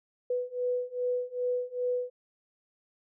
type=beating tone pair; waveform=sine; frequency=493.9 / 496.4 Hz; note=B4 / B4; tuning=0 / +9 cents; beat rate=2.5 Hz; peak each=-32 / -31 dBFS; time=0.3-2.1 s; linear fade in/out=5 ms; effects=none